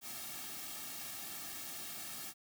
white noise with comb filter, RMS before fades -45 dBFS, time 0.01-2.34 s, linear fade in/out 50 ms, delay 2 ms, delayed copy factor -0.8, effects none

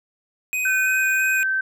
square tone with vibrato, 2489 Hz, D#7, in tune, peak -22 dBFS, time 0.53-1.43 s, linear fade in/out 0 ms, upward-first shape square, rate 3 Hz, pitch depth 10 cents each way
sine tone with pitch glide, 1534 to 1549.1 Hz, G6 to G6, -38 to -21 cents, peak -19 dBFS, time 0.65-1.61 s, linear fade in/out 5 ms, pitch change +17 cents, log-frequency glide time 0.93-0.99 s
effects none

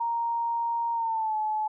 sine tone with pitch glide, 932.3 to 859.9 Hz, A#5 to A5, 0 to -40 cents, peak -25 dBFS, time 0-1.68 s, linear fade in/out 10 ms, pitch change -140 cents, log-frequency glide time 0.93-1.36 s, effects none

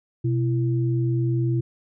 sine tone pair together, 125.5 / 335 Hz, B2 / E4, +28 / +28 cents, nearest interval octave + perfect fourth, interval 1700 cents, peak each -20 / -27 dBFS, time 0.24-1.61 s, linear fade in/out 10 ms, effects none

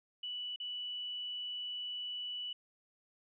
sine tone with dropouts, 2960 Hz, F#7, in tune, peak -38 dBFS, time 0.23-2.53 s, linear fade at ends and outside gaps 5 ms, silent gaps 0.561-0.6 s, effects none

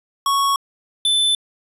square tone pair in turn, 1108.7 / 3520 Hz, C#6 / A7, 0 / 0 cents, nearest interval octave + minor sixth, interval 2000 cents, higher second, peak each -16 / -15 dBFS, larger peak second, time 0.26-0.56 / 1.05-1.35 s, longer neither, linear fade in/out 2 ms, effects resampled to 32000 Hz

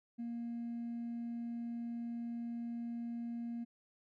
triangle tone with hard clipping, 234.9 Hz, A#3, 13 cents sharp, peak -38 dBFS, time 0.18-3.65 s, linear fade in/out 20 ms, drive 2 dB, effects none

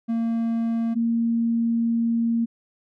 triangle / sine tone pair in turn, 229.3 / 231.2 Hz, A#3 / A#3, -28 / -14 cents, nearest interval unison, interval 14 cents, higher second, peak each -19 dBFS, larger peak neither, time 0.08-0.95 / 0.95-2.46 s, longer second, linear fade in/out 20 ms, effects none

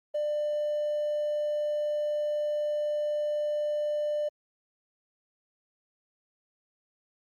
triangle tone with hard clipping, 596 Hz, D5, 25 cents sharp, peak -27 dBFS, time 0.14-4.29 s, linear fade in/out 10 ms, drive 4 dB, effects Opus 32 kbps

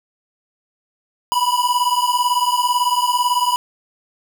square beating tone pair, 974 / 992 Hz, B5 / B5, -24 / +7 cents, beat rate 18 Hz, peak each -19 dBFS, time 1.32-3.56 s, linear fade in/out 0 ms, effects none

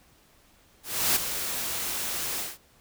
white noise with ADSR envelope, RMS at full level -22 dBFS, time 0.83-2.58 s, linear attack 330 ms, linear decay 11 ms, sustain -9 dB, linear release 190 ms, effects pink hiss -60 dBFS RMS until 2.8 s

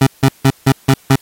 25% pulse tone bursts, 134.7 Hz, C#3, 49 cents flat, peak -3 dBFS, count 6, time 0.01-1.158 s, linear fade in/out 5 ms, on 58 ms, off 160 ms, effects white hiss -48 dBFS RMS until 1.21 s + AAC 48 kbps

